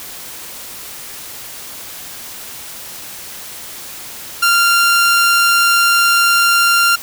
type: tone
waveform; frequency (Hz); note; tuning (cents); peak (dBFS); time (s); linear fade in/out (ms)
sawtooth; 1388; F6; -11; -6; 4.42-6.96; 10
effects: white hiss -31 dBFS RMS until 7.02 s